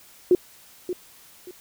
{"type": "tone with echo", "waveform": "sine", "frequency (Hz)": 360.3, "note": "F#4", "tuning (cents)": -46, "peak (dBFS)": -12, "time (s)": [0.31, 0.35], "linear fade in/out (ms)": 2, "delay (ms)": 580, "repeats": 2, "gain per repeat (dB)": -12, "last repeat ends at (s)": 1.51, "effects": ["white hiss -51 dBFS RMS until 1.6 s"]}